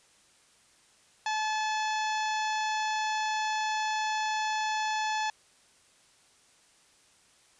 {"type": "harmonic tone with a mistuned harmonic", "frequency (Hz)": 863, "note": "A5", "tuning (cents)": -34, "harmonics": [1, 2, 3, 4, 5, 6, 7, 8], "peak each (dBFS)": [-29, -35, -39, -41, -43, -45, -46, -47], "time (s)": [1.26, 5.3], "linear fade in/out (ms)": 2, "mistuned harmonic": 6, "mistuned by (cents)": 16, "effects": ["white hiss -62 dBFS RMS until 7.59 s", "resampled to 22050 Hz"]}